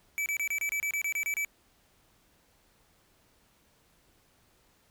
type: tone bursts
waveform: square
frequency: 2306 Hz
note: D7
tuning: 32 cents flat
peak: -29 dBFS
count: 12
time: 0.18-1.448 s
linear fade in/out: 0 ms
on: 80 ms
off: 28 ms
effects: pink hiss -66 dBFS RMS until 4.9 s